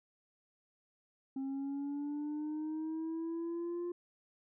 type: linear sweep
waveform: sine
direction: up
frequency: 267 to 351.3 Hz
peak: -33 dBFS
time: 1.36-3.92 s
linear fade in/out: 5 ms
effects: tanh soft clip ceiling -35 dBFS